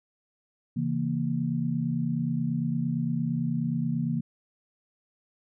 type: chord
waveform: sine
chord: A# diminished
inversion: first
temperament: equal with one note detuned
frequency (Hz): 135.82 / 164.81 / 233.1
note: C#3 / E3 / A#3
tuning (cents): -35 / 0 / 0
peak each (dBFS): -31 / -29 / -29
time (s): 0.76-4.21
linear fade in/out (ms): 10
effects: none